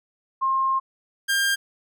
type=tone pair in turn; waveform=sine / sawtooth; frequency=1065 / 1601.2 Hz; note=C6 / G6; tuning=+30 / +36 cents; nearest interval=perfect fifth; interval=706 cents; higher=second; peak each=-19 / -16 dBFS; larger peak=second; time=0.41-0.8 / 1.28-1.56 s; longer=first; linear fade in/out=20 ms; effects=none